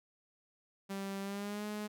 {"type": "tone with pitch glide", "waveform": "sawtooth", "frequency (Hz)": [196, 210.1], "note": ["G3", "G#3"], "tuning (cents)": [0, 20], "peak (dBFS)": -34, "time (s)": [0.89, 1.88], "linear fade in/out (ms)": 20, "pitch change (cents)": 120, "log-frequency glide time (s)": [1.21, 1.65], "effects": []}